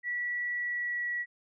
sine tone with pitch glide, 1945 to 1932.7 Hz, B6 to B6, -27 to -38 cents, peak -30 dBFS, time 0.03-1.26 s, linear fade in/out 50 ms, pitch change -11 cents, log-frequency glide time 0.51-1.08 s, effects none

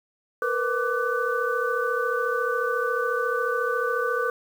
sine tone cluster, 464.5 / 498.6 / 1170 / 1499 Hz, A#4 / B4 / D6 / F#6, -6 / +16 / -7 / +22 cents, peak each -28 dBFS, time 0.42-4.3 s, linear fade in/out 2 ms, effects 8-bit

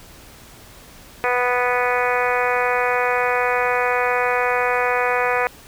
harmonic tone, 246.9 Hz, B3, in tune, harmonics 2 / 3 / 4 / 5 / 6 / 7 / 8 / 9 / 10, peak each -22 / -24 / -25 / -26 / -27 / -27 / -28 / -29 / -29 dBFS, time 1.24-5.47 s, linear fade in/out 0 ms, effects pink hiss -44 dBFS RMS until 5.67 s

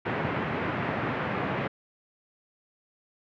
pink band-pass noise, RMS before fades -30 dBFS, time 0.05-1.68 s, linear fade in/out 10 ms, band 110 to 2300 Hz, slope 24 dB/octave, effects none

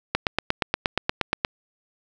click train, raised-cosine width 0.3 ms, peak -4 dBFS, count 12, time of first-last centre 0.15-1.449 s, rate 8.47 Hz, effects none

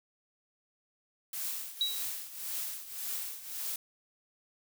blue noise with tremolo, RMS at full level -35 dBFS, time 1.33-3.76 s, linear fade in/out 2 ms, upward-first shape triangle, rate 1.8 Hz, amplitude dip 80%
sine tone with exponential decay, 3879 Hz, B7, 32 cents flat, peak -24 dBFS, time 1.81-2.14 s, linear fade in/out 1 ms, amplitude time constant 71 ms
effects none

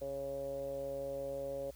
10% pulse tone with low-pass filter, 138 Hz, C#3, 7 cents flat, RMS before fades -40 dBFS, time 0.01-1.71 s, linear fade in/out 10 ms, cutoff 540 Hz, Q 9, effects added 60 Hz sine -55 dBFS peak until 1.75 s + white hiss -63 dBFS RMS until 1.75 s

